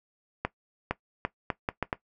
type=accelerating click train; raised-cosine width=0.5 ms; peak=-12 dBFS; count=7; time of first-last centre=0.45-1.929 s; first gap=460 ms; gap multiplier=0.74; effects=noise-tail reverb RT60 0.1 s tail -17 dB re dry